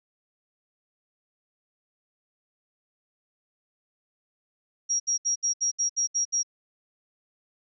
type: tone bursts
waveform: sine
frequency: 5660 Hz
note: F8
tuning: 22 cents sharp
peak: -22 dBFS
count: 9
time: 4.89-6.432 s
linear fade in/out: 20 ms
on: 110 ms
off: 69 ms
effects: none